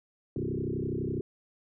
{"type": "tone with frequency modulation", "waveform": "sine", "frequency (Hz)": 246.9, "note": "B3", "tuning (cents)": 0, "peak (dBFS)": -29, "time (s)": [0.36, 1.21], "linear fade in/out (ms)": 2, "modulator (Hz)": 32, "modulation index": 5, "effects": []}